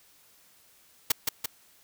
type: noise with echo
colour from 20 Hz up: white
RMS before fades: -22 dBFS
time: 1.1-1.12 s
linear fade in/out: 5 ms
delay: 170 ms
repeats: 2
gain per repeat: -4 dB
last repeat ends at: 1.46 s
effects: white hiss -60 dBFS RMS until 1.83 s